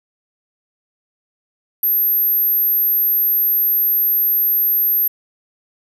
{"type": "tone", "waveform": "sine", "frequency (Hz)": 12840, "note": "G9", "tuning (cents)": 40, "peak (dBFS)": -13, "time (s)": [1.83, 5.08], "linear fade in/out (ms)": 5, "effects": []}